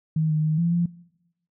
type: tone with pitch steps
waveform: sine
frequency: 157.6 / 154.3 / 155.7 / 169.7 / 172.5 Hz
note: D#3 / D#3 / D#3 / F3 / F3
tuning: +23 / -14 / +2 / -49 / -21 cents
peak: -19 dBFS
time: 0.16-0.86 s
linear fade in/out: 5 ms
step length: 140 ms
effects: noise-tail reverb RT60 0.9 s tail -22 dB re dry